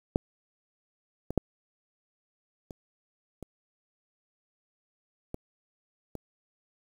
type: clicks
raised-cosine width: 2 ms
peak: -10 / -20 / -9 / -28 / -26 / -21 / -24 dBFS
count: 7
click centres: 0.159 / 1.306 / 1.377 / 2.708 / 3.427 / 5.344 / 6.153 s
effects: 8-bit